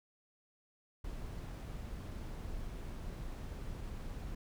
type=noise; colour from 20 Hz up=brown; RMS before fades=-43 dBFS; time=1.04-4.35 s; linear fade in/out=5 ms; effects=none